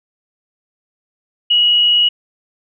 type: tone with frequency modulation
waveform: sine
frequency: 2906 Hz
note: F#7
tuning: 32 cents flat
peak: -9 dBFS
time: 1.5-2.09 s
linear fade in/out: 10 ms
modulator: 86.1 Hz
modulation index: 0.32
effects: none